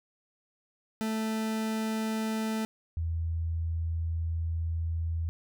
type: tone pair in turn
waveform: 40% pulse / sine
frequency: 220 / 82.41 Hz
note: A3 / E2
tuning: 0 / 0 cents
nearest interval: octave + perfect fourth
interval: 1700 cents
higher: first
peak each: -28 dBFS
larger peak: neither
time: 1.01-2.65 / 2.97-5.29 s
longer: second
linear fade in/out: 0 ms
effects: none